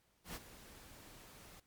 pink noise with ADSR envelope, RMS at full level -44 dBFS, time 0.24-1.6 s, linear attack 110 ms, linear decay 33 ms, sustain -13 dB, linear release 6 ms, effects pink hiss -75 dBFS RMS until 1.66 s + MP3 96 kbps

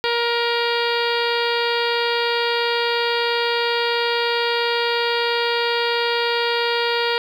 harmonic tone, 471.5 Hz, A#4, 20 cents sharp, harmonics 1 / 2 / 3 / 4 / 5 / 6 / 7 / 8 / 9 / 10, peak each -22 / -25 / -27 / -28 / -29 / -30 / -30 / -31 / -32 / -32 dBFS, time 0.04-7.18 s, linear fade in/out 0 ms, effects 8-bit

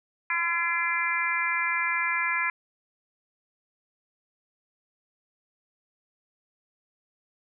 harmonic tone with a mistuned harmonic, 339.3 Hz, F4, 50 cents flat, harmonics 3 / 4 / 5 / 6 / 7, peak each -31 / -34 / -30 / -29 / -30 dBFS, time 0.3-2.5 s, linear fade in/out 2 ms, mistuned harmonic 6, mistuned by +21 cents, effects none

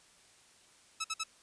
10% pulse tone bursts, 1300 Hz, E6, 24 cents flat, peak -25 dBFS, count 3, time 1-1.238 s, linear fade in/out 10 ms, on 44 ms, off 53 ms, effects white hiss -62 dBFS RMS until 1.42 s + resampled to 22050 Hz

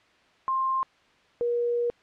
sine tone pair in turn, 1056 / 477.4 Hz, C6 / A#4, +16 / +41 cents, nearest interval octave + major second, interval 1375 cents, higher first, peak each -23 dBFS, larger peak neither, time 0.48-0.83 / 1.41-1.9 s, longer second, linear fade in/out 0 ms, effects white hiss -60 dBFS RMS until 2.02 s + low-pass 3000 Hz 12 dB/octave

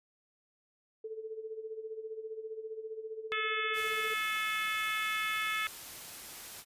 sine tone with tremolo, 440 Hz, A4, in tune, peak -36 dBFS, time 1.04-4.14 s, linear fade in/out 5 ms, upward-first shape sine, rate 15 Hz, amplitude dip 70%
harmonic tone, 432.2 Hz, A4, 31 cents flat, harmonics 3 / 4 / 5 / 6 / 7 / 8, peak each -36 / -38 / -36 / -39 / -46 / -41 dBFS, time 3.32-5.67 s, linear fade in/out 0 ms
white noise, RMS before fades -46 dBFS, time 3.73-6.65 s, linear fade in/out 50 ms
effects resampled to 32000 Hz

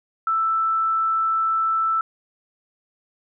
sine tone, 1323 Hz, E6, 6 cents sharp, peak -18 dBFS, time 0.27-2.01 s, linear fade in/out 2 ms, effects none

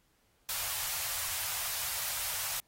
white band-stop noise, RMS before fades -35 dBFS, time 0.49-2.6 s, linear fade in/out 0 ms, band 120 to 630 Hz, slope 24 dB/octave, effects pink hiss -71 dBFS RMS until 2.67 s + AAC 48 kbps

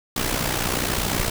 pink noise with amplitude modulation, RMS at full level -21 dBFS, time 0.16-1.3 s, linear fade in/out 5 ms, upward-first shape sine, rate 60.9 Hz, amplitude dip 65%, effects none

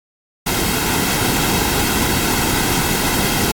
pink noise with comb filter, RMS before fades -18 dBFS, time 0.46-3.52 s, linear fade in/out 10 ms, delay 1.7 ms, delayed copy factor -0.55, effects AAC 64 kbps

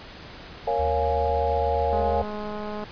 sine chord, Bb minor seventh, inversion none, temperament equal, 466.2 / 554.4 / 698.5 / 830.6 Hz, Bb4 / Db5 / F5 / Ab5, 0 / 0 / 0 / 0 cents, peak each -27 dBFS, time 0.67-2.22 s, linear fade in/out 5 ms
triangle tone, 75 Hz, D2, 37 cents sharp, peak -26 dBFS, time 0.78-2.24 s, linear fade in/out 20 ms
click train, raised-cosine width 1 ms, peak -21 dBFS, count 192, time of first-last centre 1.93-2.84 s, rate 210 Hz
effects pink hiss -42 dBFS RMS until 2.91 s + resampled to 11025 Hz

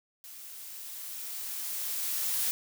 blue noise with level ramp, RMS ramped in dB -47 to -29 dBFS, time 0.24-2.51 s, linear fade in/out 0 ms, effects none

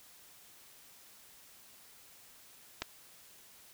clicks, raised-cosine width 0.2 ms, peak -17 / -24 dBFS, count 2, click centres 2.82 / 2.823 s, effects white hiss -58 dBFS RMS until 3.73 s

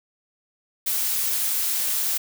blue noise, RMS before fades -24 dBFS, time 0.86-2.18 s, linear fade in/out 10 ms, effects none

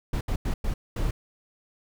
brown noise bursts at uneven times, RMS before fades -26 dBFS, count 5, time 0.13-0.21 / 0.28-0.36 / 0.45-0.54 / 0.64-0.74 / 0.96-1.11 s, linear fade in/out 5 ms, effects none

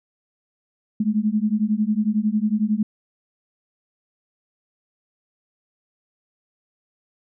sine beating tone pair, 207.7 / 218.7 Hz, G#3 / A3, 0 / -10 cents, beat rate 11 Hz, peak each -21 dBFS, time 1-2.83 s, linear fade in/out 5 ms, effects none

